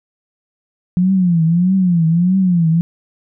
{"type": "tone with vibrato", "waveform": "sine", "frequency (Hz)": 175.8, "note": "F3", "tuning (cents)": 12, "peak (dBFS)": -10, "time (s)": [0.97, 2.81], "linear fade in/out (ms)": 0, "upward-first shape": "triangle", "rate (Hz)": 1.6, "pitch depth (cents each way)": 170, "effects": []}